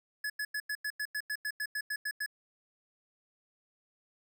square tone bursts, 1703 Hz, G#6, 43 cents sharp, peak -33 dBFS, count 14, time 0.24-2.262 s, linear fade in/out 5 ms, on 59 ms, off 92 ms, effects 12-bit

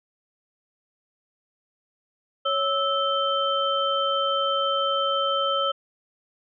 sine tone cluster, 554 / 1310 / 3104 Hz, C#5 / E6 / G7, -1 / -11 / -18 cents, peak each -26 / -24 / -27 dBFS, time 2.45-5.72 s, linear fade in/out 10 ms, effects none

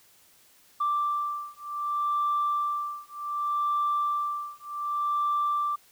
sine beating tone pair, 1174.7 / 1175.36 Hz, D6 / D6, 0 / +1 cents, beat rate 0.66 Hz, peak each -28 dBFS, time 0.8-5.76 s, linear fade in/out 10 ms, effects tanh soft clip ceiling -19 dBFS + white hiss -59 dBFS RMS until 5.91 s

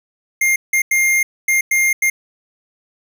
square tone bursts at uneven times, 2117 Hz, C7, 20 cents sharp, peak -13 dBFS, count 6, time 0.41-0.56 / 0.73-0.82 / 0.91-1.23 / 1.48-1.61 / 1.71-1.93 / 2.02-2.1 s, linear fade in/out 5 ms, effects none

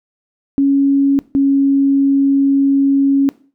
sine tone pair in turn, 277.2 / 275.9 Hz, C#4 / C#4, 0 / -8 cents, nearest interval unison, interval 8 cents, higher first, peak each -9 dBFS, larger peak neither, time 0.58-1.19 / 1.35-3.29 s, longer second, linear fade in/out 0 ms, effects noise-tail reverb RT60 0.4 s tail -19 dB re dry

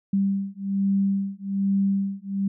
sine beating tone pair, 196 / 197.2 Hz, G3 / G3, 0 / +11 cents, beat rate 1.2 Hz, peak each -24 dBFS, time 0.13-2.48 s, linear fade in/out 5 ms, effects none

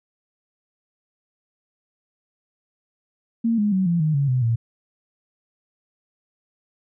sine tone with pitch steps, 229.5 / 208 / 188.58 / 170.94 / 154.95 / 140.46 / 127.32 / 115.41 Hz, A#3 / G#3 / F#3 / F3 / D#3 / C#3 / C3 / A#2, -27 / +3 / +33 / -37 / -7 / +23 / -47 / -17 cents, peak -17 dBFS, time 3.44-4.56 s, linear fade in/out 10 ms, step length 140 ms, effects none

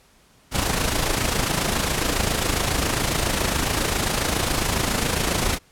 pink noise with amplitude modulation, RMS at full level -20 dBFS, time 0.51-5.59 s, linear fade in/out 50 ms, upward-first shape sine, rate 27.3 Hz, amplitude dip 55%, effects pink hiss -56 dBFS RMS until 5.71 s + low-pass 12000 Hz 12 dB/octave

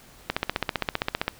click train, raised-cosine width 0.3 ms, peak -7 dBFS, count 16, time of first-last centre 0.3-1.28 s, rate 15.3 Hz, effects pink hiss -51 dBFS RMS until 1.39 s

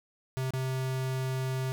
square tone with dropouts, 130.81 Hz, C3, in tune, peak -30 dBFS, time 0.37-1.72 s, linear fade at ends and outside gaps 0 ms, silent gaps 0.506-0.536 s, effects none

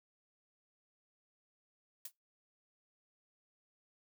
blue noise with exponential decay, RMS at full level -38 dBFS, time 2.05-2.12 s, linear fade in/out 5 ms, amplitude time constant 15 ms, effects noise-tail reverb RT60 0.2 s tail -25 dB re dry

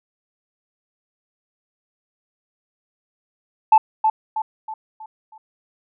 sine tone with echo, 874 Hz, A5, 12 cents flat, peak -6 dBFS, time 3.72-3.78 s, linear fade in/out 5 ms, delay 320 ms, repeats 5, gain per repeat -7 dB, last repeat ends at 5.38 s, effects tanh soft clip ceiling -4 dBFS

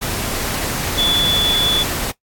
sine tone in noise, 3446 Hz, A7, 37 cents flat, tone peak -14 dBFS, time 0.97-1.84 s, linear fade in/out 20 ms, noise pink, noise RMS -22 dBFS, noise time 0.01-2.12 s, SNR +5 dB, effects noise-tail reverb RT60 0.1 s tail -17 dB re dry + AAC 64 kbps

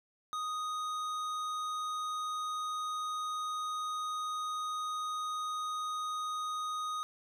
sine tone with tanh clipping, 1244.5 Hz, D#6, in tune, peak -36 dBFS, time 0.33-7.03 s, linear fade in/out 0 ms, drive 14 dB, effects none

